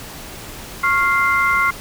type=tone cluster; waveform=sine; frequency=1094 / 1397 / 2086 Hz; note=C#6 / F6 / C7; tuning=-23 / 0 / -6 cents; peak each=-18 dBFS; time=0.83-1.71 s; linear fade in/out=10 ms; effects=pink hiss -34 dBFS RMS until 1.8 s